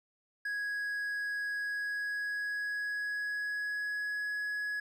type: tone with pitch glide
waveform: triangle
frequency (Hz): 1661.2 to 1680.5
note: G#6 to G#6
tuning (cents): 0 to +20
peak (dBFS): -31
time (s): 0.45-4.8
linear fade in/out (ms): 5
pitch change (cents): +20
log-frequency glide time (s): 1.59-4.31
effects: none